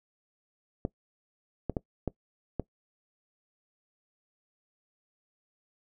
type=clicks; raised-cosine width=2 ms; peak=-16 dBFS; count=5; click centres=0.851 / 1.697 / 1.768 / 2.077 / 2.597 s; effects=noise-tail reverb RT60 0.1 s tail -21 dB re dry